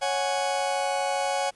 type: chord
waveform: 40% pulse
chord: C# suspended fourth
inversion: none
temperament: just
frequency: 554.4 / 739.2 / 831.5 Hz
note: C#5 / F#5 / G#5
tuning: 0 / -2 / +2 cents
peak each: -28 dBFS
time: 0.01-1.51 s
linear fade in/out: 20 ms
effects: pink hiss -60 dBFS RMS until 1.55 s + resampled to 24000 Hz